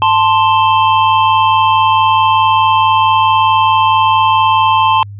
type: tone pair together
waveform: square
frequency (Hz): 881.9 / 1046.5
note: A5 / C6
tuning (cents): +4 / 0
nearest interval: minor third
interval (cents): 296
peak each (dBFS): -11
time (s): 0.02-5.03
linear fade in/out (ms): 0
effects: added 101 Hz sine -26 dBFS peak until 5.19 s + resampled to 8000 Hz